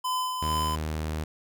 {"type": "tone with tremolo", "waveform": "square", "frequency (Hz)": 1015, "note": "B5", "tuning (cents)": 47, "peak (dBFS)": -26, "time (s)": [0.04, 0.76], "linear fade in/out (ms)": 10, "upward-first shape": "sine", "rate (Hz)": 2.3, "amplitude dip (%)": 40}
{"type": "tone", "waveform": "sawtooth", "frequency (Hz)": 77.78, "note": "D#2", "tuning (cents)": 0, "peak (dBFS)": -25, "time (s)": [0.42, 1.24], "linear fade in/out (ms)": 5}
{"effects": []}